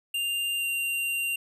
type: tone with pitch glide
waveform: square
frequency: 2794 to 2773 Hz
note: F7 to F7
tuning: 0 to -13 cents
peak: -27 dBFS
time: 0.14-1.36 s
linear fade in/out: 5 ms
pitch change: -13 cents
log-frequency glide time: 0.57-0.64 s
effects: none